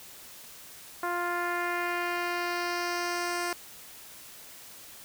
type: tone with low-pass filter sweep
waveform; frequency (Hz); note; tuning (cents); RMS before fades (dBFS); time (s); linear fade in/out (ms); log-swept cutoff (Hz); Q
10% pulse; 350; F4; +4; -31; 1.03-3.53; 2; 1300 to 9200; 1.4
effects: white hiss -48 dBFS RMS until 5.04 s